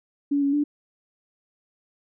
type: tone with pitch steps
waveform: sine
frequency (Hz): 284.6 / 280 / 292.5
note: C#4 / C#4 / D4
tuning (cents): +46 / +18 / -7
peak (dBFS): -19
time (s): 0.31-0.64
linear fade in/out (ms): 10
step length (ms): 110
effects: none